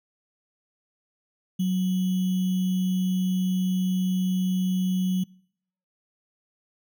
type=tone with sample-and-hold; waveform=sine; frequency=185 Hz; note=F#3; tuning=in tune; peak=-21 dBFS; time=1.59-5.24 s; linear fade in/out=10 ms; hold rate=3150 Hz; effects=noise-tail reverb RT60 0.7 s tail -26 dB re dry